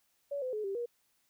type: tone with pitch steps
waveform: sine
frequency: 567 / 510 / 426.4 / 392.2 / 477 Hz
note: C#5 / C5 / G#4 / G4 / A#4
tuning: +39 / -44 / +46 / +1 / +40 cents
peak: -33 dBFS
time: 0.31-0.86 s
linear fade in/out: 10 ms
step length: 110 ms
effects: white hiss -74 dBFS RMS until 1.29 s